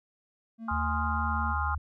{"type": "tone", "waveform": "triangle", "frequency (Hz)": 226.2, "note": "A3", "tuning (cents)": 48, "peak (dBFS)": -35, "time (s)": [0.58, 1.55], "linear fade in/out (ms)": 50}
{"type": "chord", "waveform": "sine", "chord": "F minor seventh", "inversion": "first", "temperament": "equal", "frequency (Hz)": [830.6, 1046.5, 1244.5, 1396.9], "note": ["Ab5", "C6", "Eb6", "F6"], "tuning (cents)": [0, 0, 0, 0], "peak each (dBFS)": -34, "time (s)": [0.68, 1.75], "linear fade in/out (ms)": 5}
{"type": "tone with pitch glide", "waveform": "sine", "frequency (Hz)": [78.7, 77.35], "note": ["D#2", "D#2"], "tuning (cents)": [20, -10], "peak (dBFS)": -30, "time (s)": [0.71, 1.78], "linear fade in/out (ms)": 5, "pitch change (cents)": -30, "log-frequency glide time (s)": [1.33, 1.41]}
{"effects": []}